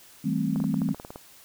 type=chord; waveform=sine; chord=A minor seventh; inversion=second; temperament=equal with one note detuned; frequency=161.89 / 196 / 220 / 261.6 Hz; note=E3 / G3 / A3 / C4; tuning=-31 / 0 / 0 / 0 cents; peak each=-29 dBFS; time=0.24-0.94 s; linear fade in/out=10 ms
type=clicks; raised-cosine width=1 ms; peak=-24 dBFS; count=11; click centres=0.56 / 0.602 / 0.641 / 0.742 / 0.818 / 0.889 / 0.946 / 0.999 / 1.049 / 1.105 / 1.159 s
effects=white hiss -52 dBFS RMS until 1.44 s